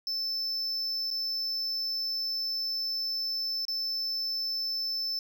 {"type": "tone with dropouts", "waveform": "triangle", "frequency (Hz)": 5280, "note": "E8", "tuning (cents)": 2, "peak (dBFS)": -28, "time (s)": [0.07, 5.19], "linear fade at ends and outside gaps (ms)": 1, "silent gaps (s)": [[1.104, 1.111], [3.652, 3.682]], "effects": []}